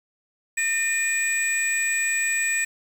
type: tone cluster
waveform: sine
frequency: 1822 / 2434 / 7840 Hz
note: A#6 / D#7 / B8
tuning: -40 / -39 / -14 cents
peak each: -24 dBFS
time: 0.57-2.65 s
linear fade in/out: 10 ms
effects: tanh soft clip ceiling -16 dBFS + 7-bit